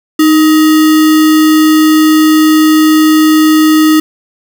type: tone with sample-and-hold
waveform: sine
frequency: 311.1 Hz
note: D#4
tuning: in tune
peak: -3 dBFS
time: 0.19-4 s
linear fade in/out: 5 ms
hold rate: 1575 Hz
effects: none